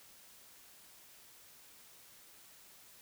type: silence
effects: white hiss -59 dBFS RMS until 3.01 s